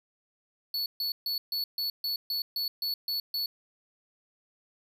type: tone bursts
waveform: square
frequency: 4427 Hz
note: C#8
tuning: 3 cents flat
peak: -29 dBFS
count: 11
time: 0.74-3.46 s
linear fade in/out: 2 ms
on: 120 ms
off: 140 ms
effects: none